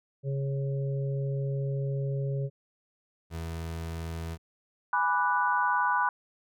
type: harmonic tone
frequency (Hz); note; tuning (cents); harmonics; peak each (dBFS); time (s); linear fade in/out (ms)
137.4; C#3; -15; 1 / 3 / 4; -28 / -38 / -40; 0.23-2.5; 50
type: tone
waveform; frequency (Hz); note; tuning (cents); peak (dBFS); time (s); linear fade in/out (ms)
30% pulse; 82.41; E2; 0; -31; 3.3-4.38; 50
type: chord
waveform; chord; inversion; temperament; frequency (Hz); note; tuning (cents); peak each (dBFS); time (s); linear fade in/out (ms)
sine; G# half-diminished seventh; none; equal; 830.6 / 987.8 / 1174.7 / 1480; G#5 / B5 / D6 / F#6; 0 / 0 / 0 / 0; -32 / -26 / -32 / -29; 4.93-6.09; 2
effects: none